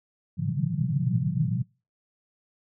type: band-pass noise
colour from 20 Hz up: pink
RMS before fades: -26 dBFS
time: 0.37-1.63 s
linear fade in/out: 20 ms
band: 110 to 190 Hz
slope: 96 dB/octave
effects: noise-tail reverb RT60 0.3 s tail -23 dB re dry

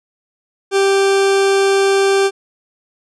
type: tone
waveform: 40% pulse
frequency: 392 Hz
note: G4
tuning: in tune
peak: -10 dBFS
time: 0.71-2.31 s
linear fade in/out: 50 ms
effects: resampled to 22050 Hz

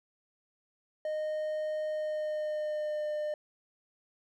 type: tone with pitch glide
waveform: triangle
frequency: 616 to 603 Hz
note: D#5 to D5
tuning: -17 to +46 cents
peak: -29 dBFS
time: 1.05-3.34 s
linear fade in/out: 2 ms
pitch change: -37 cents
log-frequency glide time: 1.89-3.09 s
effects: none

